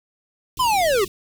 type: band-stop noise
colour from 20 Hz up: pink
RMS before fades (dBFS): -37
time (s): 0.57-1.08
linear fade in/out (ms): 2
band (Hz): 400 to 2600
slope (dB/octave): 48
type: linear sweep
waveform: square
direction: down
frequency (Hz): 1051 to 358.7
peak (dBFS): -17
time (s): 0.59-1.05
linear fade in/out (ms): 10
effects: none